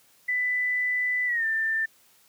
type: tone with pitch glide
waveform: sine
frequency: 1992 to 1785 Hz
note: B6 to A6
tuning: +14 to +24 cents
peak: -23 dBFS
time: 0.28-1.86 s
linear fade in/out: 10 ms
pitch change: -190 cents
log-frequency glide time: 1.26-1.45 s
effects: white hiss -60 dBFS RMS until 2.28 s + high-pass 60 Hz 12 dB/octave